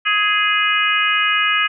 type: harmonic tone with a mistuned harmonic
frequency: 415.3 Hz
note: G#4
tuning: in tune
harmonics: 3 / 4 / 5 / 6 / 7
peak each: -20 / -20 / -22 / -20 / -21 dBFS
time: 0.05-1.68 s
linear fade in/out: 20 ms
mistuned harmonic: 3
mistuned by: +21 cents
effects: none